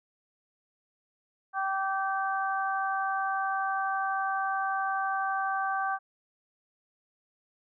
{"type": "harmonic tone", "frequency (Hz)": 387.4, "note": "G4", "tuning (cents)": -20, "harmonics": [2, 3, 4], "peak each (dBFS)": [-30, -32, -33], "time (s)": [1.53, 5.99], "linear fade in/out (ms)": 50, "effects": []}